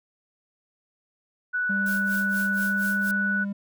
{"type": "tone", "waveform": "sine", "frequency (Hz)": 1480, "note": "F#6", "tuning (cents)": 0, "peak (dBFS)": -23, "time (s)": [1.53, 3.45], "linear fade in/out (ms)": 20}
{"type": "tone with pitch glide", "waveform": "triangle", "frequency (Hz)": [198.6, 200.1], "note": ["G3", "G3"], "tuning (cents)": [23, 36], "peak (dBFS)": -25, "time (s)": [1.69, 3.53], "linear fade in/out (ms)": 10, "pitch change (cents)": 13, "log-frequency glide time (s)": [2.54, 2.92]}
{"type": "noise with tremolo", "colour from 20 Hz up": "blue", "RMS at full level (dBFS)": -37, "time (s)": [1.86, 3.11], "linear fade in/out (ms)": 0, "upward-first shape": "sine", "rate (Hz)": 4.2, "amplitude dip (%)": 90}
{"effects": []}